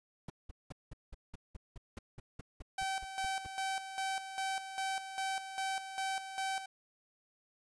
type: noise bursts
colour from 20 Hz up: brown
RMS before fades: -44 dBFS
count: 16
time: 0.28-3.466 s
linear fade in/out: 5 ms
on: 21 ms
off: 190 ms
type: tone with tremolo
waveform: sawtooth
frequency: 770 Hz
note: G5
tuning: 31 cents flat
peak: -30 dBFS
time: 2.78-6.66 s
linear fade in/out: 5 ms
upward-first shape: square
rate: 2.5 Hz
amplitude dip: 65%
effects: resampled to 24000 Hz